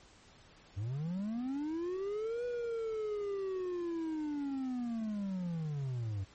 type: linear two-way sweep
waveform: triangle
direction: up then down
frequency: 92.8 to 490 to 92.8 Hz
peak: -32 dBFS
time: 0.76-6.25 s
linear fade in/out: 20 ms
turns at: 2.45 s
effects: pink hiss -60 dBFS RMS until 6.34 s + MP3 32 kbps